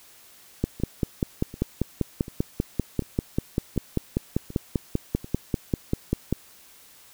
two click trains, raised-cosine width 3 ms, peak -9 / -24 dBFS, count 30 / 7, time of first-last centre 0.64-6.326 / 0.8-5.244 s, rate 5.1 / 1.35 Hz, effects white hiss -52 dBFS RMS until 7.13 s

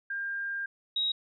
sine tone pair in turn, 1601 / 3808 Hz, G6 / A#7, +36 / +36 cents, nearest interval octave + minor third, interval 1500 cents, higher second, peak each -31 / -26 dBFS, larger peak second, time 0.1-0.66 / 0.96-1.12 s, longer first, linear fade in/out 5 ms, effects none

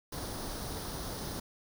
pink noise with comb filter, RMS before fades -39 dBFS, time 0.12-1.4 s, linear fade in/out 5 ms, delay 0.2 ms, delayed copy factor +0.6, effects none

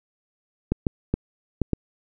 clicks, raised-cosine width 3 ms, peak -8 dBFS, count 5, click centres 0.72 / 0.868 / 1.14 / 1.617 / 1.733 s, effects none

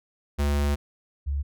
square / sine tone pair in turn, 72 / 70.6 Hz, D2 / C#2, -34 / +32 cents, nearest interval unison, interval 34 cents, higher first, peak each -22 / -24 dBFS, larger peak first, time 0.38-0.76 / 1.26-1.43 s, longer first, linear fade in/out 20 ms, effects none

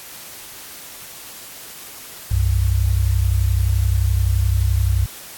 sine tone pair together, 63.8 / 95.39 Hz, C2 / G2, -43 / -47 cents, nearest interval perfect fifth, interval 696 cents, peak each -17 dBFS, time 2.31-5.06 s, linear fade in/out 5 ms, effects white hiss -37 dBFS RMS until 5.37 s + AAC 64 kbps

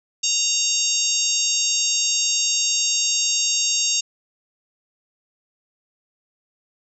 harmonic tone, 929 Hz, A#5, 6 cents flat, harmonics 3 / 4 / 5 / 6 / 7 / 8, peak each -27 / -27 / -27 / -26 / -23 / -25 dBFS, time 0.23-4.01 s, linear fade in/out 10 ms, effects none

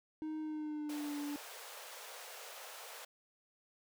triangle tone with pitch glide, 311.1 to 290.3 Hz, D#4 to D4, 0 to -20 cents, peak -36 dBFS, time 0.22-1.36 s, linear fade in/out 0 ms, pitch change -120 cents, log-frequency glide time 0.4-1.19 s
pink high-pass noise, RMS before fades -50 dBFS, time 0.89-3.05 s, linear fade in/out 5 ms, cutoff 460 Hz, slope 48 dB/octave
effects none

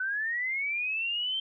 sine linear sweep, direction up, 1490 to 3143 Hz, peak -28 dBFS, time 0-1.4 s, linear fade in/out 5 ms, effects none

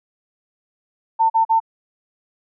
sine tone bursts, 899 Hz, A5, 37 cents sharp, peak -12 dBFS, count 3, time 1.19-1.602 s, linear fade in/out 20 ms, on 110 ms, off 41 ms, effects none

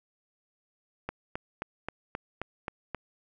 click train, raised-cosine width 0.5 ms, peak -18 dBFS, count 8, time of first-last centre 1.09-2.947 s, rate 3.77 Hz, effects none

